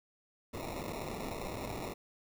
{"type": "noise with sample-and-hold", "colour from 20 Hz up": "blue", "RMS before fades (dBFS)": -40, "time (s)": [0.53, 1.94], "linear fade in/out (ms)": 10, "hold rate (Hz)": 1575, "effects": []}